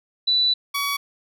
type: tone pair in turn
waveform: sine / 15% pulse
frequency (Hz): 3969 / 1130.9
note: B7 / C#6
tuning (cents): +8 / +34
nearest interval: octave + minor seventh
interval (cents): 2174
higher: first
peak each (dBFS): -16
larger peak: neither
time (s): 0.27-0.54 / 0.74-0.97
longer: first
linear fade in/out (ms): 10
effects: none